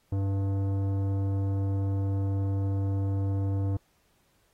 sine tone with tanh clipping, 98 Hz, G2, in tune, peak -27 dBFS, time 0.12-3.77 s, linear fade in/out 5 ms, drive 14 dB, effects pink hiss -69 dBFS RMS until 4.53 s + AAC 48 kbps

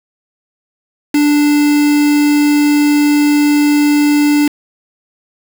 triangle tone with quantisation, 293.7 Hz, D4, in tune, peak -6 dBFS, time 1.14-4.48 s, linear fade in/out 5 ms, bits 3, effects none

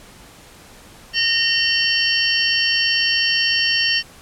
sine tone cluster, 1844 / 2744 / 3062 / 4527 / 5480 Hz, A#6 / F7 / G7 / C#8 / F8, -19 / -31 / -41 / +36 / -34 cents, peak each -22 dBFS, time 1.13-4.03 s, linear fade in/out 50 ms, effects pink hiss -44 dBFS RMS until 4.21 s + low-pass 12000 Hz 12 dB/octave

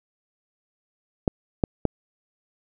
clicks, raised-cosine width 2 ms, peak -6 dBFS, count 3, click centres 1.278 / 1.638 / 1.853 s, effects none

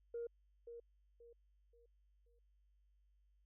sine tone with echo, 470 Hz, A#4, 14 cents sharp, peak -40 dBFS, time 0.14-0.27 s, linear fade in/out 5 ms, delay 530 ms, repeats 4, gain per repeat -9 dB, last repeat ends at 2.39 s, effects tanh soft clip ceiling -37 dBFS + added 50 Hz sine -70 dBFS peak until 3.45 s

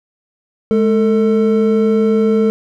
triangle tone pair together, 211.9 / 446.5 Hz, G#3 / A4, +35 / +25 cents, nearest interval octave + minor second, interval 1290 cents, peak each -11 dBFS, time 0.71-2.5 s, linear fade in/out 0 ms, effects none

